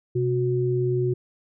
sine tone pair together, 127.85 / 365.3 Hz, C3 / F#4, -40 / -22 cents, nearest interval octave + tritone, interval 1818 cents, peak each -23 dBFS, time 0.15-1.14 s, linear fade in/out 10 ms, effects none

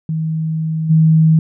sine tone with level steps, 159.2 Hz, D#3, 40 cents sharp, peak -16 / -7 dBFS, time 0.09-1.39 s, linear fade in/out 2 ms, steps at 0.89 s, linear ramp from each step 20 ms, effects none

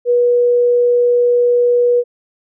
sine tone, 484.9 Hz, B4, 32 cents flat, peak -9 dBFS, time 0.05-2.04 s, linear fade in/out 50 ms, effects none

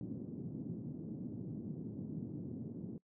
white band-pass noise, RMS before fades -44 dBFS, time 0.01-2.98 s, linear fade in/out 2 ms, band 120 to 280 Hz, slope 24 dB/octave, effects noise-tail reverb RT60 0.1 s tail -24 dB re dry

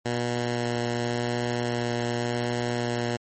10% pulse tone with vibrato, 120 Hz, B2, 49 cents flat, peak -17 dBFS, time 0.05-3.17 s, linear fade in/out 10 ms, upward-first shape sine, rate 0.89 Hz, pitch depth 9 cents each way, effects MP3 32 kbps

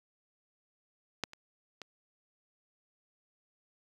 clicks, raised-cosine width 0.2 ms, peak -14 / -30 / -26 dBFS, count 3, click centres 1.237 / 1.334 / 1.817 s, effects high-pass 80 Hz 12 dB/octave + 9-bit

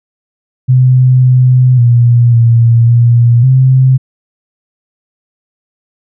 sine tone with pitch steps, 127.8 / 127 / 119.6 / 116.5 / 118.7 / 130.6 Hz, C3 / B2 / A#2 / A#2 / A#2 / C3, -40 / +49 / +45 / -1 / +32 / -3 cents, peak -3 dBFS, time 0.68-3.98 s, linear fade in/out 20 ms, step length 550 ms, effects none

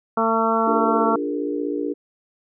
harmonic tone, 225.2 Hz, A3, 40 cents sharp, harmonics 1 / 2 / 3 / 4 / 5 / 6, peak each -24 / -24 / -24 / -24 / -24 / -24 dBFS, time 0.17-1.16 s, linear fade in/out 5 ms
sine chord, Bb dominant seventh, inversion first, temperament equal with one note detuned, 293.7 / 349.2 / 409.8 / 466.2 Hz, D4 / F4 / Ab4 / Bb4, 0 / 0 / -23 / 0 cents, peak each -25 / -31 / -28 / -29 dBFS, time 0.66-1.94 s, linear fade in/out 20 ms
effects none

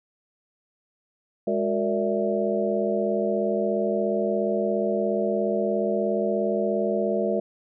sine tone cluster, 206.4 / 366.3 / 460.6 / 581 / 658 Hz, G#3 / F#4 / A#4 / D5 / E5, -10 / -17 / -21 / -19 / -3 cents, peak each -28 dBFS, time 1.47-7.4 s, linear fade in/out 5 ms, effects none

